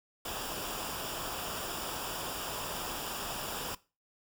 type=noise with comb filter; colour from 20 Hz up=pink; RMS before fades=-38 dBFS; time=0.25-3.75 s; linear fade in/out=5 ms; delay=0.48 ms; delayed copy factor=-0.65; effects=noise-tail reverb RT60 0.3 s tail -19 dB re dry